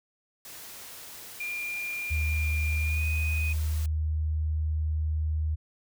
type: noise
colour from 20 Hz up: white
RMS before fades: -44 dBFS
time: 0.45-3.86 s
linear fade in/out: 2 ms
type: tone with pitch glide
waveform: sine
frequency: 2400 to 2492 Hz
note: D7 to D#7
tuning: +37 to +2 cents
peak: -31 dBFS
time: 1.4-3.53 s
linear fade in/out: 5 ms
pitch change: +65 cents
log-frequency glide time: 2.84-3.04 s
type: tone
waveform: sine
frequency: 77.6 Hz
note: D#2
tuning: 4 cents flat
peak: -25 dBFS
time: 2.1-5.56 s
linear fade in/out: 20 ms
effects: none